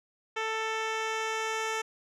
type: tone with low-pass filter sweep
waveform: 10% pulse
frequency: 442.4 Hz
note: A4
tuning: 9 cents sharp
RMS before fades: -32 dBFS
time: 0.36-1.82 s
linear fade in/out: 10 ms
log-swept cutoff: 4100 to 7500 Hz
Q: 0.9
effects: none